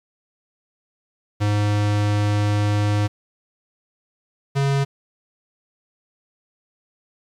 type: tone pair in turn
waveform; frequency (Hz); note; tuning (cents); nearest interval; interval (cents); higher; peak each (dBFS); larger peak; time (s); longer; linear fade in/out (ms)
square; 103.83 / 138.6; G#2 / C#3; 0 / 0; perfect fourth; 500; second; -18; neither; 1.4-3.08 / 4.55-4.85; first; 20
effects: low-pass 7000 Hz 12 dB/octave + 8-bit